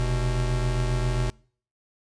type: tone pair together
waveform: square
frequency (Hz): 43.65 / 123.47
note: F1 / B2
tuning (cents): 0 / 0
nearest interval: octave + tritone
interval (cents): 1800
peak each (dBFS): -26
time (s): 0-1.3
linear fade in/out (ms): 0
effects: noise-tail reverb RT60 0.5 s tail -25 dB re dry + resampled to 22050 Hz